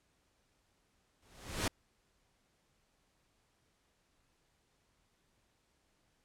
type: noise with exponential growth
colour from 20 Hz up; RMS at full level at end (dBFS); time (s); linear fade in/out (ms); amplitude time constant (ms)
pink; -30; 1.22-1.68; 5; 100
effects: pink hiss -75 dBFS RMS until 6.24 s + low-pass 10000 Hz 12 dB/octave